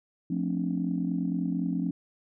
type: chord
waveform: sine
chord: D minor seventh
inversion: first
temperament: just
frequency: 176.2 / 220.2 / 264.3 / 293.7 Hz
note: F3 / A3 / C4 / D4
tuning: +16 / +2 / +18 / 0 cents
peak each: -29 / -34 / -31 / -34 dBFS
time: 0.3-1.91 s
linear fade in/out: 5 ms
effects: tanh soft clip ceiling -16 dBFS